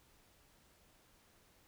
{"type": "silence", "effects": ["pink hiss -68 dBFS RMS until 1.67 s"]}